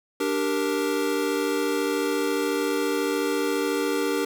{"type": "chord", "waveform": "square", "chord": "G minor", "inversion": "second", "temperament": "equal", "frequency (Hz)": [293.7, 392, 466.2], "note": ["D4", "G4", "Bb4"], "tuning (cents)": [0, 0, 0], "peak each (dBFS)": -28, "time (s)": [0.2, 4.25], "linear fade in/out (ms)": 5, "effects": []}